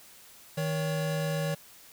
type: tone pair together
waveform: square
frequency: 157.8 / 562.3 Hz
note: D#3 / C#5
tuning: +25 / +25 cents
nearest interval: octave + minor seventh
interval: 2200 cents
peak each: -30 / -34 dBFS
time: 0.57-1.55 s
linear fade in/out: 10 ms
effects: white hiss -53 dBFS RMS until 1.92 s